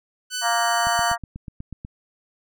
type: tone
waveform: 10% pulse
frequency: 1500 Hz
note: F#6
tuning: 23 cents sharp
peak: -17 dBFS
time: 0.3-1.16 s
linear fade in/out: 50 ms
type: harmonic tone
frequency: 233.1 Hz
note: A#3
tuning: in tune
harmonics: 3 / 4 / 5 / 6 / 7 / 8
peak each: -23 / -25 / -27 / -29 / -30 / -31 dBFS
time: 0.41-1.18 s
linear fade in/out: 50 ms
type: click train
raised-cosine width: 5 ms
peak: -22 dBFS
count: 9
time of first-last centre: 0.87-1.849 s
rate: 8.17 Hz
effects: none